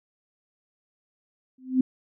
sine tone with exponential growth, 258 Hz, C4, 24 cents flat, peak -14 dBFS, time 1.58-1.81 s, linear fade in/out 5 ms, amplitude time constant 48 ms, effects none

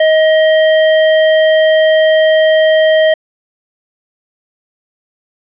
square tone, 630 Hz, D#5, 21 cents sharp, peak -7 dBFS, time 0-3.14 s, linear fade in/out 5 ms, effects resampled to 8000 Hz + 8-bit

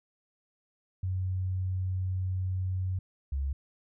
sine tone pair in turn, 93 / 68.83 Hz, F#2 / C#2, +9 / -12 cents, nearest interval perfect fourth, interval 521 cents, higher first, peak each -28 dBFS, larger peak neither, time 1.03-2.99 / 3.32-3.53 s, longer first, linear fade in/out 5 ms, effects none

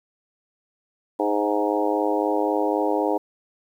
harmonic tone with a mistuned harmonic, 103.83 Hz, G#2, in tune, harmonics 3 / 4 / 5 / 6 / 7 / 8 / 9, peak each -25 / -26 / -26 / -30 / -29 / -29 / -30 dBFS, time 1.19-3.18 s, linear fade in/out 10 ms, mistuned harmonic 6, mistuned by +16 cents, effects 9-bit

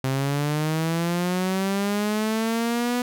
sawtooth linear sweep, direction up, 130.81 to 246.9 Hz, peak -18 dBFS, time 0.04-3.02 s, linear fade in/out 2 ms, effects none

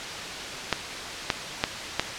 clicks, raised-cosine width 0.2 ms, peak -3 dBFS, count 4, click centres 0.727 / 1.302 / 1.639 / 1.996 s, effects white hiss -33 dBFS RMS until 2.18 s + low-pass 5000 Hz 12 dB/octave

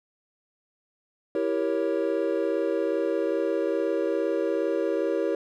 triangle chord, E diminished seventh, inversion none, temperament equal with one note detuned, 329.6 / 392 / 469.1 / 554.4 Hz, E4 / G4 / Bb4 / Db5, 0 / 0 / +11 / 0 cents, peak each -27 dBFS, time 1.35-5.35 s, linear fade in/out 2 ms, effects none

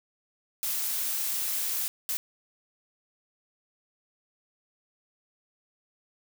blue noise bursts at uneven times, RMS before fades -30 dBFS, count 2, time 0.63-1.88 / 2.09-2.17 s, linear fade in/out 0 ms, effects none

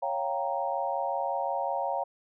sine chord, G half-diminished seventh, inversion second, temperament equal, 554.4 / 698.5 / 784 / 932.3 Hz, Db5 / F5 / G5 / Bb5, 0 / 0 / 0 / 0 cents, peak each -33 dBFS, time 0.02-2.04 s, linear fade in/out 10 ms, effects none

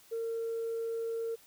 sine tone, 457 Hz, A#4, 34 cents flat, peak -31 dBFS, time 0.11-1.36 s, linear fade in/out 20 ms, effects tanh soft clip ceiling -29 dBFS + white hiss -60 dBFS RMS until 1.46 s

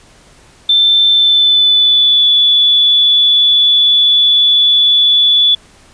sine tone with pitch glide, 3549 to 3446 Hz, A7 to A7, +14 to -37 cents, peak -6 dBFS, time 0.69-5.55 s, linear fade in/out 5 ms, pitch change -51 cents, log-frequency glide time 1.1-2.3 s, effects pink hiss -44 dBFS RMS until 5.93 s + resampled to 22050 Hz

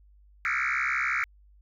sine tone with frequency modulation, 1800 Hz, A6, 39 cents sharp, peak -23 dBFS, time 0.45-1.24 s, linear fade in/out 0 ms, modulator 66.1 Hz, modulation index 7.9, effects tanh soft clip ceiling -22 dBFS + added 50 Hz sine -54 dBFS peak until 1.61 s

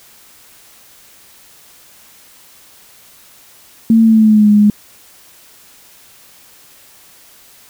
sine tone with pitch glide, 225.6 to 208.1 Hz, A3 to G#3, +44 to +4 cents, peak -5 dBFS, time 3.9-4.7 s, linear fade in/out 2 ms, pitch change -140 cents, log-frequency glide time 4.03-4.5 s, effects white hiss -44 dBFS RMS until 7.69 s

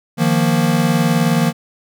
square chord, Eb suspended second, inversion none, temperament equal, 155.56 / 174.61 / 233.1 Hz, Eb3 / F3 / Bb3, 0 / 0 / 0 cents, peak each -18 dBFS, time 0.17-1.53 s, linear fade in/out 50 ms, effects none

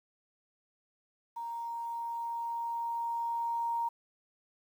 sine tone with level ramp, 932.3 Hz, A#5, in tune, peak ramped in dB -36 to -29 dBFS, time 1.36-3.89 s, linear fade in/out 10 ms, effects 10-bit

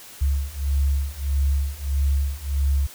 sine beating tone pair, 68.8 / 70.4 Hz, C#2 / C#2, -12 / +27 cents, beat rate 1.6 Hz, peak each -23 / -22 dBFS, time 0.21-2.87 s, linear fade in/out 10 ms, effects white hiss -43 dBFS RMS until 2.94 s

